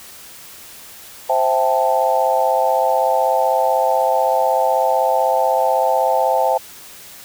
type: chord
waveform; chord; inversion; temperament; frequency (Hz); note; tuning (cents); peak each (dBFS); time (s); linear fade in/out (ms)
sine; A minor seventh; first; equal; 523.3 / 659.3 / 784 / 880; C5 / E5 / G5 / A5; 0 / 0 / 0 / 0; -19; 1.29-6.58; 10
effects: white hiss -39 dBFS RMS until 7.24 s